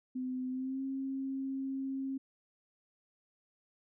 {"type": "tone with pitch glide", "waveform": "sine", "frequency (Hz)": [255.6, 268.5], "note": ["C4", "C4"], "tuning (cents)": [-40, 45], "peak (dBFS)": -34, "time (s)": [0.15, 2.18], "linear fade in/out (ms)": 10, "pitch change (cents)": 85, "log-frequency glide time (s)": [0.5, 0.82], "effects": []}